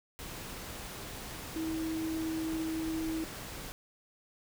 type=tone in noise; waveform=sine; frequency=320.9 Hz; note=E4; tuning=46 cents flat; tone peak=-32 dBFS; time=1.56-3.24 s; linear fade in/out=0 ms; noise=pink; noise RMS=-43 dBFS; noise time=0.19-3.72 s; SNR=+8 dB; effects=none